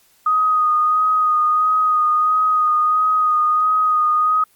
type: tone with vibrato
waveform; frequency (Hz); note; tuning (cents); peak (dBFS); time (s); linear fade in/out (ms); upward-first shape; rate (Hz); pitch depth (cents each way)
sine; 1244.5; D#6; 0; -13; 0.26-4.44; 5; sine; 1.5; 21
effects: white hiss -56 dBFS RMS until 4.55 s + Opus 48 kbps